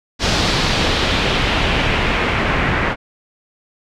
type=noise with low-pass filter sweep; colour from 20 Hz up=pink; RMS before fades=-17 dBFS; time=0.19-2.96 s; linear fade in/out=50 ms; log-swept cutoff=4900 to 1900 Hz; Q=1.7; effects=none